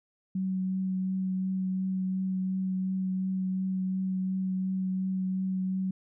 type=tone with vibrato; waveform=sine; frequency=187.9 Hz; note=F#3; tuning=27 cents sharp; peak=-27 dBFS; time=0.35-5.91 s; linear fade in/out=5 ms; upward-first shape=triangle; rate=2.8 Hz; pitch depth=13 cents each way; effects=none